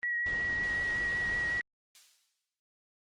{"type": "tone with vibrato", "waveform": "sine", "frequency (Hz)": 1913, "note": "A#6", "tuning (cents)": 44, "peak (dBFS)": -29, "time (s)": [0.03, 1.61], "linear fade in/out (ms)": 0, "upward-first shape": "triangle", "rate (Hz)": 5.4, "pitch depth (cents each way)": 22}
{"type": "noise", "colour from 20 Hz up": "pink", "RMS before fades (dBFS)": -42, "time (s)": [0.26, 1.6], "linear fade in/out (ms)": 2}
{"type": "noise with exponential decay", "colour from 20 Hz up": "violet", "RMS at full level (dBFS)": -40, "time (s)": [1.95, 2.6], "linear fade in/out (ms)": 0, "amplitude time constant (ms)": 140}
{"effects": ["low-pass 5000 Hz 12 dB/octave", "Opus 24 kbps"]}